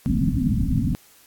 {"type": "low-pass noise", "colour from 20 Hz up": "white", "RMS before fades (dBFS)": -21, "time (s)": [0.06, 0.95], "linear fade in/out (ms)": 0, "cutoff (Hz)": 270, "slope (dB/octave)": 96, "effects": ["white hiss -53 dBFS RMS until 1.26 s", "AAC 64 kbps"]}